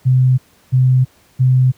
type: tone bursts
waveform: sine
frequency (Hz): 128.6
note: C3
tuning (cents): -30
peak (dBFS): -8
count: 3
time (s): 0.05-1.72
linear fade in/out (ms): 20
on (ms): 330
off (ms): 340
effects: pink hiss -52 dBFS RMS until 1.77 s + high-pass 60 Hz 12 dB/octave